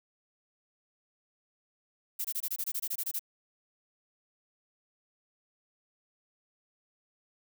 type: noise bursts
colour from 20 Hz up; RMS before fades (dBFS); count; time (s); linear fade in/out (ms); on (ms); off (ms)
violet; -33; 13; 2.19-3.194; 10; 56; 23
effects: none